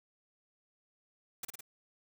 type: noise with echo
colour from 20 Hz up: white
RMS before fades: -39 dBFS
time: 1.43-1.45 s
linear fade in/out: 5 ms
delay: 53 ms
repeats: 3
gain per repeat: -3 dB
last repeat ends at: 1.609 s
effects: none